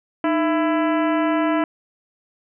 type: harmonic tone with a mistuned harmonic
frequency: 332.7 Hz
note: E4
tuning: 16 cents sharp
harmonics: 1 / 2 / 3 / 4 / 5 / 6 / 7 / 8 / 9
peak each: -19 / -23 / -26 / -29 / -32 / -35 / -37 / -40 / -41 dBFS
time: 0.24-1.64 s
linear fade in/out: 2 ms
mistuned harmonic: 1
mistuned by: -130 cents
effects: none